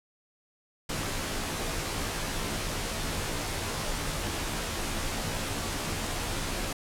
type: noise with comb filter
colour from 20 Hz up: pink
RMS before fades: -32 dBFS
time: 0.89-6.73 s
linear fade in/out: 5 ms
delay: 16 ms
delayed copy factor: -0.75
effects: low-pass 11000 Hz 12 dB/octave